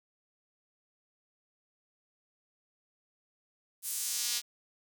sawtooth tone with high-pass filter sweep, 239 Hz, A#3, 43 cents sharp, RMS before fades -34 dBFS, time 3.82-4.42 s, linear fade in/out 50 ms, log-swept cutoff 10000 to 4200 Hz, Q 1.2, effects none

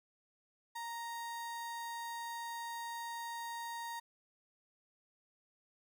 35% pulse tone, 932.3 Hz, A#5, in tune, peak -39 dBFS, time 0.75-4 s, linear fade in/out 10 ms, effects none

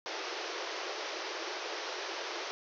pink band-pass noise, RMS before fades -39 dBFS, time 0.06-2.51 s, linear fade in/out 0 ms, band 330 to 6100 Hz, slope 96 dB/octave, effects none

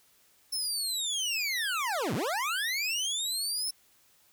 25% pulse linear two-way sweep, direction down then up, 5340 to 98 to 5340 Hz, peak -25 dBFS, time 0.52-3.71 s, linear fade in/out 10 ms, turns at 2.14 s, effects white hiss -64 dBFS RMS until 4.32 s

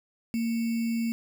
sine tone with sample-and-hold, 229.9 Hz, A#3, 24 cents flat, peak -25 dBFS, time 0.34-1.12 s, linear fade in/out 0 ms, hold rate 2450 Hz, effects none

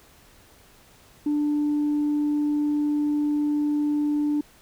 sine tone, 295.4 Hz, D4, 10 cents sharp, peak -19 dBFS, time 1.26-4.41 s, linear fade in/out 5 ms, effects tanh soft clip ceiling -18 dBFS + pink hiss -54 dBFS RMS until 4.61 s

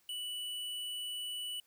triangle tone with hard clipping, 2960 Hz, F#7, in tune, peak -39 dBFS, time 0.09-1.6 s, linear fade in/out 2 ms, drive 15 dB, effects white hiss -71 dBFS RMS until 1.66 s

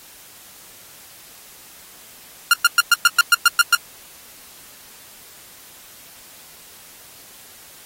sawtooth tone bursts, 1403 Hz, F6, 8 cents sharp, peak -5 dBFS, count 10, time 2.51-3.75 s, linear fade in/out 2 ms, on 25 ms, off 110 ms, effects white hiss -44 dBFS RMS until 7.85 s + AAC 48 kbps

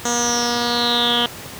10% pulse tone with low-pass filter sweep, 239.3 Hz, A#3, 46 cents sharp, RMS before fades -19 dBFS, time 0.05-1.26 s, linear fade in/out 2 ms, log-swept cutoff 6900 to 3100 Hz, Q 9.5, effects pink hiss -34 dBFS RMS until 1.59 s + high-pass 80 Hz 12 dB/octave

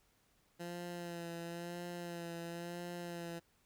15% pulse tone with vibrato, 171.9 Hz, F3, 27 cents flat, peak -36 dBFS, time 0.59-3.4 s, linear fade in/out 20 ms, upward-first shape sine, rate 0.98 Hz, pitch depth 30 cents each way, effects pink hiss -73 dBFS RMS until 3.65 s

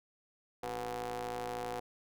sawtooth ring-modulated tone, 116.54 Hz, A#2, in tune, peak -30 dBFS, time 0.63-1.8 s, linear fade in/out 5 ms, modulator 609 Hz, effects none

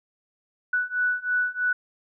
sine beating tone pair, 1480 / 1483.1 Hz, F#6 / F#6, 0 / +4 cents, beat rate 3.1 Hz, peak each -26 / -25 dBFS, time 0.73-1.73 s, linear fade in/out 5 ms, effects none

